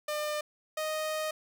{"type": "tone pair in turn", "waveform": "sawtooth", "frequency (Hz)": [601, 621.8], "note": ["D5", "D#5"], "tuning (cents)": [40, -1], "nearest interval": "minor second", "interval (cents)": 59, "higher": "second", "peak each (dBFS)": -27, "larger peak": "neither", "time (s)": [[0.08, 0.41], [0.77, 1.31]], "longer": "second", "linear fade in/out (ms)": 5, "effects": []}